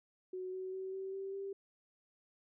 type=tone with pitch steps; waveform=sine; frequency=370 / 374.5 / 379.1 / 383.7 / 388.4 / 393.1 Hz; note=F#4 / F#4 / F#4 / G4 / G4 / G4; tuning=0 / +21 / +42 / -37 / -16 / +5 cents; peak=-39 dBFS; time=0.33-1.53 s; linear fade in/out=5 ms; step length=200 ms; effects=none